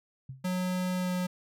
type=tone with exponential decay; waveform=sine; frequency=132.2 Hz; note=C3; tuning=18 cents sharp; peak=-35 dBFS; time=0.29-0.52 s; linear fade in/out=5 ms; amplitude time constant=48 ms
type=tone with pitch glide; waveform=square; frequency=182.7 to 181.23 Hz; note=F#3 to F#3; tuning=-22 to -36 cents; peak=-29 dBFS; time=0.44-1.27 s; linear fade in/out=10 ms; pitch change=-14 cents; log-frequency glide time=0.97-1.11 s
effects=none